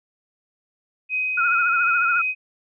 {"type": "tone with tremolo", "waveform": "sine", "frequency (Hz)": 2516, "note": "D#7", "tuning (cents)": 19, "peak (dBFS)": -20, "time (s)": [1.09, 2.35], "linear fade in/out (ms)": 50, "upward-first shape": "triangle", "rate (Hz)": 2.8, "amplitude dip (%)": 25}
{"type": "tone with vibrato", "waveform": "sine", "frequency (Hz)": 1396.9, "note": "F6", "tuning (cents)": 0, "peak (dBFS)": -18, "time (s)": [1.37, 2.22], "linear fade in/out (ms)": 10, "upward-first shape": "triangle", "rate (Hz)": 14, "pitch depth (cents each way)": 78}
{"effects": []}